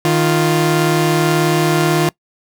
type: tone pair together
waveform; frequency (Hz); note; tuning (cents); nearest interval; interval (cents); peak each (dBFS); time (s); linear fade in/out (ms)
sawtooth; 155.42 / 349.2; D#3 / F4; -2 / 0; octave + major second; 1402; -11; 0.05-2.09; 0
effects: noise-tail reverb RT60 0.1 s tail -23 dB re dry